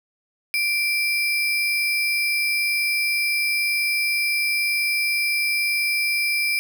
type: tone with sample-and-hold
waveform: sine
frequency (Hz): 2349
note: D7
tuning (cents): 0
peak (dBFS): -19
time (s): 0.54-6.59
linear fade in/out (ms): 0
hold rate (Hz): 7350
effects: none